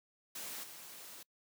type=noise with level steps; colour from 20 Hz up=white; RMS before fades=-44 / -51 dBFS; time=0.35-1.23 s; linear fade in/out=5 ms; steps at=0.63 s; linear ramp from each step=10 ms; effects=noise-tail reverb RT60 0.1 s tail -26 dB re dry + high-pass 150 Hz 12 dB/octave